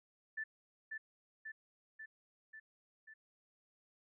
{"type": "tone with echo", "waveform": "sine", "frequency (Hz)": 1760, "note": "A6", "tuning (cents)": 0, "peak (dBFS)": -38, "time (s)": [0.37, 0.44], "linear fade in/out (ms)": 10, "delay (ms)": 540, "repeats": 5, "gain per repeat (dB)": -3, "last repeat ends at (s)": 3.14, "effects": []}